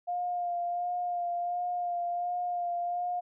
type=tone with vibrato; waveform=sine; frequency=705 Hz; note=F5; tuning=16 cents sharp; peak=-29 dBFS; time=0.07-3.21 s; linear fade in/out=20 ms; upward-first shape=sine; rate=1.4 Hz; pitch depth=20 cents each way; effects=none